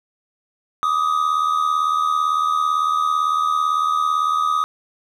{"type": "tone pair together", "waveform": "triangle", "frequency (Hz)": [1174.7, 1252.6], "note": ["D6", "D#6"], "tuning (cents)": [0, 11], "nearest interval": "minor second", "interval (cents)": 111, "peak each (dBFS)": [-20, -16], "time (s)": [0.83, 4.64], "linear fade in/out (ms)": 0, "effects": []}